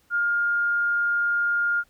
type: tone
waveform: sine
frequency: 1412 Hz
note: F6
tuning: 19 cents sharp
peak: -20 dBFS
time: 0.1-1.84 s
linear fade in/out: 50 ms
effects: pink hiss -63 dBFS RMS until 1.89 s